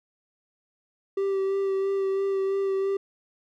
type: tone with vibrato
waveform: triangle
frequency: 389.7 Hz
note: G4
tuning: 10 cents flat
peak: -21 dBFS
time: 1.17-2.97 s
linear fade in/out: 5 ms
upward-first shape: sine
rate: 3 Hz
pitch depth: 17 cents each way
effects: none